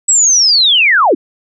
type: linear sweep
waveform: sine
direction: down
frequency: 7902 to 235.8 Hz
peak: -6 dBFS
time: 0.08-1.15 s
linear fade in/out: 10 ms
effects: none